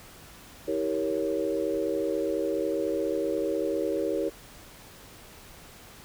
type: chord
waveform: sine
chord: E diminished seventh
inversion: none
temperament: equal with one note detuned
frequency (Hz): 321.9 / 392 / 466.2 / 554.4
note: E4 / G4 / Bb4 / Db5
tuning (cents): -41 / 0 / 0 / 0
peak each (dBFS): -31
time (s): 0.67-4.3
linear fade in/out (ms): 20
effects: pink hiss -49 dBFS RMS until 6.04 s